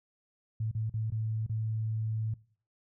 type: tone with dropouts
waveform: sine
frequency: 110.2 Hz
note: A2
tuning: 3 cents sharp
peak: -29 dBFS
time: 0.6-2.34 s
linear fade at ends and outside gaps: 5 ms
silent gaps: 0.714-0.749 / 0.897-0.939 / 1.103-1.12 / 1.465-1.495 s
effects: noise-tail reverb RT60 0.5 s tail -22 dB re dry